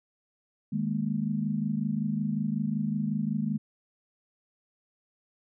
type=chord; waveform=sine; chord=D# suspended fourth; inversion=none; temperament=equal; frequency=155.56 / 207.7 / 233.1 Hz; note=D#3 / G#3 / A#3; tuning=0 / 0 / 0 cents; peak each=-32 / -29 / -32 dBFS; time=0.72-3.58 s; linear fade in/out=10 ms; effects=none